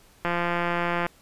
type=click train; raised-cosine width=0.5 ms; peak=-11 dBFS; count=142; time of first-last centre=0.25-1.065 s; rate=173 Hz; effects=pink hiss -56 dBFS RMS until 1.21 s + resampled to 32000 Hz